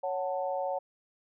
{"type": "chord", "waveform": "sine", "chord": "F# minor", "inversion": "second", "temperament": "just", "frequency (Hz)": [555, 740, 888], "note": ["C#5", "F#5", "A5"], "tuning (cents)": [2, 0, 16], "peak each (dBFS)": [-32, -34, -37], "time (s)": [0.03, 0.79], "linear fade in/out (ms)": 10, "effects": []}